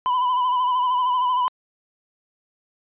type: tone with vibrato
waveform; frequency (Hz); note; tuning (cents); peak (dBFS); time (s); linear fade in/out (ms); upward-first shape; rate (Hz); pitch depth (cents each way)
triangle; 1000; B5; +21; -16; 0.06-1.48; 0; sine; 13; 43
effects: resampled to 8000 Hz